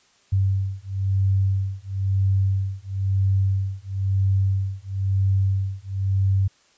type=beating tone pair; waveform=sine; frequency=96.4 / 97.4 Hz; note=G2 / G2; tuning=-28 / -11 cents; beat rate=1 Hz; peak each=-22 dBFS; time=0.32-6.48 s; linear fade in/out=10 ms; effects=white hiss -59 dBFS RMS until 6.77 s + resampled to 16000 Hz